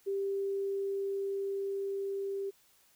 sine tone with level ramp, 394.1 Hz, G4, 9 cents sharp, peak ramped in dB -30 to -33 dBFS, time 0.06-2.51 s, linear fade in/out 20 ms, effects white hiss -66 dBFS RMS until 2.95 s

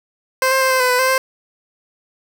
15% pulse tone with pitch steps, 521 / 529 / 524 / 519 / 504 / 498.7 / 520 / 525 Hz, C5 / C5 / C5 / C5 / B4 / B4 / C5 / C5, -7 / +19 / +2 / -14 / +35 / +17 / -11 / +6 cents, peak -7 dBFS, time 0.42-1.18 s, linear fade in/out 2 ms, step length 95 ms, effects none

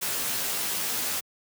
white noise with comb filter, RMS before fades -29 dBFS, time 0.01-1.21 s, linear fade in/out 20 ms, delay 14 ms, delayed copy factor -0.9, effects high-pass 100 Hz 12 dB/octave

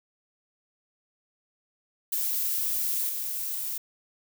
violet noise with level steps, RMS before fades -28 / -32 dBFS, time 2.12-3.78 s, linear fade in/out 5 ms, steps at 3.09 s, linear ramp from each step 2 ms, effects none

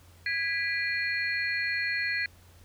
sine tone cluster, 1650 / 1976 / 2397 / 4267 Hz, G#6 / B6 / D7 / C8, -12 / 0 / +35 / +33 cents, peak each -32 / -30 / -34 / -37 dBFS, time 0.26-2.26 s, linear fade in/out 2 ms, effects added 87 Hz sine -54 dBFS peak until 2.64 s + pink hiss -59 dBFS RMS until 2.64 s

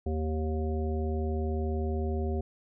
harmonic tone with a mistuned harmonic, 77.78 Hz, D#2, in tune, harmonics 1 / 3 / 5 / 7 / 9, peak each -29 / -36 / -35 / -43 / -42 dBFS, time 0.06-2.41 s, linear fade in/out 5 ms, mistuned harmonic 9, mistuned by +28 cents, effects none

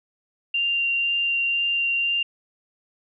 sine tone with vibrato, 2778 Hz, F7, 10 cents flat, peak -20 dBFS, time 0.54-2.23 s, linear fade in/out 5 ms, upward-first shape sine, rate 2 Hz, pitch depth 8 cents each way, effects none

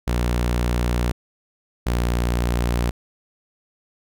sawtooth tone pair in turn, 60 / 59.59 Hz, B1 / A#1, -49 / +39 cents, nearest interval unison, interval 12 cents, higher first, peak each -15 dBFS, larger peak neither, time 0.07-1.12 / 1.86-2.91 s, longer neither, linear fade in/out 10 ms, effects none

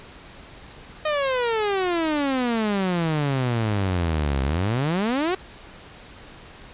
sawtooth exponential two-way sweep, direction down then up, 622.3 to 65.3 to 386.3 Hz, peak -17 dBFS, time 1.05-5.35 s, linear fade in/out 5 ms, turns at 4.43 s, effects pink hiss -44 dBFS RMS until 6.73 s + resampled to 8000 Hz

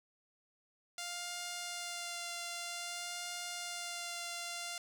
5% pulse tone with vibrato, 698.5 Hz, F5, in tune, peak -28 dBFS, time 0.98-4.78 s, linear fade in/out 2 ms, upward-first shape sine, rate 0.52 Hz, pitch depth 14 cents each way, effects none

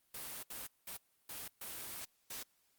white noise bursts at uneven times, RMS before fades -45 dBFS, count 6, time 0.14-0.43 / 0.5-0.67 / 0.87-0.97 / 1.29-1.48 / 1.61-2.05 / 2.3-2.43 s, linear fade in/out 5 ms, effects white hiss -75 dBFS RMS until 2.78 s + Opus 32 kbps

